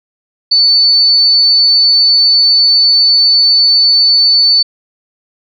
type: tone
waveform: sine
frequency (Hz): 4496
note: C#8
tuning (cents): +24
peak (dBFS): -5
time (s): 0.51-4.63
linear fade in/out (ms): 10
effects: none